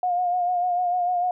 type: tone with vibrato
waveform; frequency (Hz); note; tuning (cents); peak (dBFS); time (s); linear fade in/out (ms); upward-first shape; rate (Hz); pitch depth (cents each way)
sine; 715; F5; +41; -20; 0.03-1.31; 2; sine; 6.7; 35
effects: none